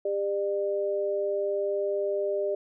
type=tone pair together; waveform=sine; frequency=400 / 599.3 Hz; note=G4 / D5; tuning=+35 / +35 cents; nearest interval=perfect fifth; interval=700 cents; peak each=-28 dBFS; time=0.05-2.55 s; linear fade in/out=5 ms; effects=none